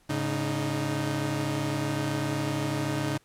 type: tone cluster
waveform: sawtooth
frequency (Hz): 107 / 140.5 / 308.9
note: A2 / C#3 / D#4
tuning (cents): -48 / +24 / -12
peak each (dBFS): -31 / -26 / -27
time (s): 0.09-3.18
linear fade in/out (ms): 10
effects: pink hiss -63 dBFS RMS until 3.24 s + low-pass 12000 Hz 12 dB/octave